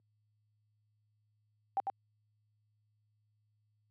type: tone with echo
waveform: sine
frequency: 784 Hz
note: G5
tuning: in tune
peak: -28 dBFS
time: 1.77-1.8 s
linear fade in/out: 0 ms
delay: 99 ms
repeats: 1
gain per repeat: -4 dB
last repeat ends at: 1.899 s
effects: added 106 Hz sine -55 dBFS peak until 3.9 s + high-pass 300 Hz 12 dB/octave